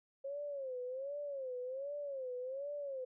sine tone with vibrato, 538 Hz, C5, 48 cents sharp, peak -39 dBFS, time 0.24-3.05 s, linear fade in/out 10 ms, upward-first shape sine, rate 1.3 Hz, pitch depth 140 cents each way, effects none

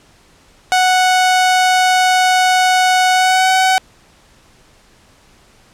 sawtooth tone with pitch glide, 739 to 752.4 Hz, F#5 to F#5, -2 to +29 cents, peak -6 dBFS, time 0.72-3.78 s, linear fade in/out 0 ms, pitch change +31 cents, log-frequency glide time 3.12-3.5 s, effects pink hiss -49 dBFS RMS until 5.73 s + low-pass 9000 Hz 12 dB/octave

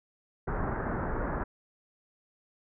pink low-pass noise, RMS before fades -32 dBFS, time 0.47-1.44 s, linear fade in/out 10 ms, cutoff 1700 Hz, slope 48 dB/octave, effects none

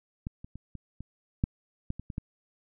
clicks, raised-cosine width 5 ms, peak -21 / -30 / -29 / -28 / -27 / -12 / -19 / -26 / -25 / -20 dBFS, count 10, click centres 0.269 / 0.445 / 0.556 / 0.753 / 1.006 / 1.439 / 1.904 / 1.996 / 2.102 / 2.181 s, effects none

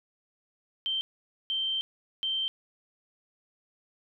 sine tone bursts at uneven times, 3128 Hz, G7, 4 cents flat, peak -27 dBFS, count 3, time 0.86-1.01 / 1.5-1.81 / 2.23-2.48 s, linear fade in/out 0 ms, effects none

